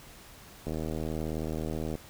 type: click train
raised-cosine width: 2 ms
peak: -21 dBFS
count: 102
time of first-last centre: 0.67-1.953 s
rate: 78.7 Hz
effects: pink hiss -51 dBFS RMS until 2.09 s